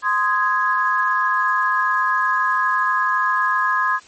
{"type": "chord", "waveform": "sine", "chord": "Ab major", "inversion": "first", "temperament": "just", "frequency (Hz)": [1038.3, 1245.9, 1661.2], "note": ["C6", "Eb6", "Ab6"], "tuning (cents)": [-14, 2, 0], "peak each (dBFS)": [-19, -22, -20], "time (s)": [0.02, 4], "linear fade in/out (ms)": 50, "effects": ["white hiss -47 dBFS RMS until 4.07 s", "MP3 32 kbps"]}